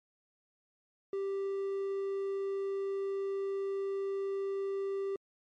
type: tone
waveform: triangle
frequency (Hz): 392.4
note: G4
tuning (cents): +2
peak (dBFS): -30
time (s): 1.13-5.16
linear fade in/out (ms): 2
effects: MP3 48 kbps